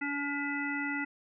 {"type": "harmonic tone with a mistuned harmonic", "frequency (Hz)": 285, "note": "C#4", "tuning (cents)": 48, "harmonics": [1, 3, 5, 7, 9], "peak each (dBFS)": [-35, -42, -38, -35, -44], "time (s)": [0.01, 1.05], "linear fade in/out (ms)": 10, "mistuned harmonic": 9, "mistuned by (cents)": 16, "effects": []}